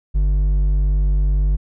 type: tone with hard clipping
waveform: sine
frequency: 49 Hz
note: G1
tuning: in tune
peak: -15 dBFS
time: 0.14-1.57 s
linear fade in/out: 20 ms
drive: 5 dB
effects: none